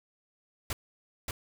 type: noise with echo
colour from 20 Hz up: pink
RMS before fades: -33 dBFS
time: 0.7-0.73 s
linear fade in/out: 2 ms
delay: 580 ms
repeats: 1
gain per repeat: -2 dB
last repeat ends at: 1.31 s
effects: none